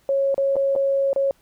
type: tone with dropouts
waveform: sine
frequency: 549 Hz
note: C#5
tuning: 17 cents flat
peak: -17 dBFS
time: 0.09-1.31 s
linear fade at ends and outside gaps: 1 ms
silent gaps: 0.344-0.379 / 0.557-0.565 / 0.753-0.761 / 1.131-1.161 s
effects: pink hiss -61 dBFS RMS until 1.41 s

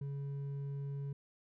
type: tone with hard clipping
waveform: sine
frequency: 140.2 Hz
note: C#3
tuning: 20 cents sharp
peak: -39 dBFS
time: 0.01-1.13 s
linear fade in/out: 5 ms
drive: 4 dB
effects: none

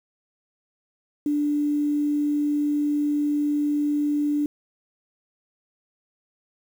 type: tone with quantisation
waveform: sine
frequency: 293.7 Hz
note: D4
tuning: in tune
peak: -20 dBFS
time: 1.26-4.46 s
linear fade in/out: 2 ms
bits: 8
effects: none

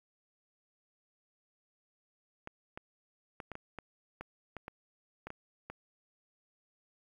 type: clicks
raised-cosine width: 0.5 ms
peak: -27 dBFS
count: 12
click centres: 2.474 / 2.775 / 3.402 / 3.517 / 3.554 / 3.787 / 4.21 / 4.567 / 4.681 / 5.27 / 5.304 / 5.7 s
effects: 10-bit

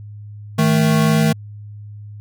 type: tone pair together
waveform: square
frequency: 156.82 / 220 Hz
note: D#3 / A3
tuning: +14 / 0 cents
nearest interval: tritone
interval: 586 cents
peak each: -15 / -17 dBFS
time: 0.58-1.33 s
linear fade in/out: 10 ms
effects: added 104 Hz sine -32 dBFS peak until 2.2 s

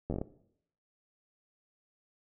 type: slowing click train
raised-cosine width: 2 ms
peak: -21 dBFS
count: 7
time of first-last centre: 0.1-0.215 s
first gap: 11 ms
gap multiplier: 1.22
effects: noise-tail reverb RT60 0.7 s tail -17 dB re dry

